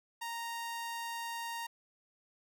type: tone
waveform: sawtooth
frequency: 930 Hz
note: A#5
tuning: 4 cents flat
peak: -34 dBFS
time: 0.21-1.67 s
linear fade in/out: 10 ms
effects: none